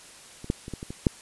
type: clicks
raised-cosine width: 3 ms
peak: -26 / -10 / -24 / -20 / -22 / -22 / -6 dBFS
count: 7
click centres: 0.444 / 0.501 / 0.681 / 0.737 / 0.829 / 0.905 / 1.068 s
effects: white hiss -48 dBFS RMS until 1.21 s + resampled to 24000 Hz